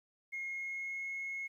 sine tone with pitch glide, 2150 to 2171 Hz, C7 to C#7, +47 to -37 cents, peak -36 dBFS, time 0.32-1.48 s, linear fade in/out 20 ms, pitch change +16 cents, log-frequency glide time 0.43-1.08 s, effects tanh soft clip ceiling -34 dBFS + 12-bit

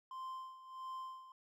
triangle tone with tremolo, 1043 Hz, C6, 6 cents flat, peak -40 dBFS, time 0.11-1.32 s, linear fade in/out 2 ms, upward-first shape sine, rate 1.5 Hz, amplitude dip 75%, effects none

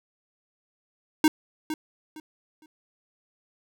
square tone with echo, 310.3 Hz, D#4, 5 cents flat, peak -16 dBFS, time 1.24-1.28 s, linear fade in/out 2 ms, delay 460 ms, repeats 3, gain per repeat -12 dB, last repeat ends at 2.66 s, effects none

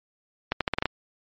accelerating click train, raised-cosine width 0.3 ms, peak -7 dBFS, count 7, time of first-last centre 0.52-0.856 s, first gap 87 ms, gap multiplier 0.82, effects low-pass 4000 Hz 12 dB/octave + MP3 48 kbps

